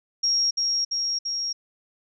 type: tone with echo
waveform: sine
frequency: 5588 Hz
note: F8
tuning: in tune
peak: -19 dBFS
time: 0.23-0.51 s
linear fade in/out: 10 ms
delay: 340 ms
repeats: 3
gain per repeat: -2 dB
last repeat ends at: 1.53 s
effects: none